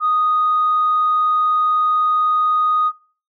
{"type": "tone", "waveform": "sine", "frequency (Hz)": 1242, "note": "D#6", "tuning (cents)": -3, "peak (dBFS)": -13, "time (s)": [0, 2.92], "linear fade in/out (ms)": 50, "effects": ["noise-tail reverb RT60 0.4 s tail -21 dB re dry", "tanh soft clip ceiling -9 dBFS"]}